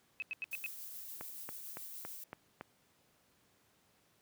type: tone bursts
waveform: sine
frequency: 2567 Hz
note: E7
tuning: 47 cents flat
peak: -36 dBFS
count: 5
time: 0.2-0.662 s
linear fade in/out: 0 ms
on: 22 ms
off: 88 ms
type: noise with tremolo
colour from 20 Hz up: violet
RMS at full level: -46 dBFS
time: 0.51-2.24 s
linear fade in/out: 5 ms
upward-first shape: triangle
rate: 7 Hz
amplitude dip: 30%
type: click train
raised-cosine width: 0.5 ms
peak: -28 dBFS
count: 6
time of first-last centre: 1.21-2.611 s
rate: 3.57 Hz
effects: pink hiss -71 dBFS RMS until 4.21 s + high-pass 100 Hz 12 dB/octave